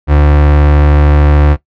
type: tone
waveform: 35% pulse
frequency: 73.42 Hz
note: D2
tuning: in tune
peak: -3 dBFS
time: 0.07-1.57 s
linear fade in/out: 50 ms
effects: noise-tail reverb RT60 0.1 s tail -17 dB re dry + low-pass 2000 Hz 12 dB/octave